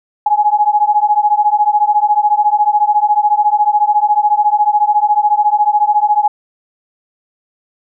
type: beating tone pair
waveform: sine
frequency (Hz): 830.6 / 844.6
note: G#5 / G#5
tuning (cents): 0 / +29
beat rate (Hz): 14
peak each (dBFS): -12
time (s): 0.26-6.28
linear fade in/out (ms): 5
effects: none